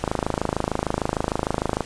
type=click train; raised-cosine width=1 ms; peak=-7 dBFS; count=48; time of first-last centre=0.04-1.807 s; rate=26.6 Hz; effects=pink hiss -39 dBFS RMS until 1.85 s + resampled to 22050 Hz